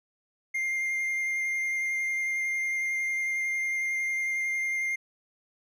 triangle tone with vibrato, 2109 Hz, C7, 13 cents sharp, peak -25 dBFS, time 0.54-4.96 s, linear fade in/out 10 ms, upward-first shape sine, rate 11 Hz, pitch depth 10 cents each way, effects none

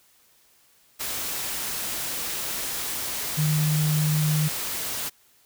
sine tone in noise, 152.9 Hz, D#3, 30 cents flat, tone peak -20 dBFS, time 3.37-4.49 s, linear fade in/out 20 ms, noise white, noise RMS -30 dBFS, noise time 0.99-5.1 s, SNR +7 dB, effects white hiss -60 dBFS RMS until 5.45 s

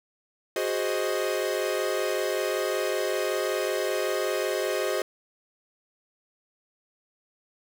45% pulse chord, Ab dominant seventh, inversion third, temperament equal, 370 / 415.3 / 523.3 / 622.3 Hz, Gb4 / Ab4 / C5 / Eb5, 0 / 0 / 0 / 0 cents, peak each -31 dBFS, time 0.56-5.02 s, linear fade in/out 2 ms, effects none

